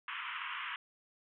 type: band-pass noise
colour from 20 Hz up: pink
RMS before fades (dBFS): -41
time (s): 0.08-0.76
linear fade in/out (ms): 2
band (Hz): 980 to 3200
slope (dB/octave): 96
effects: none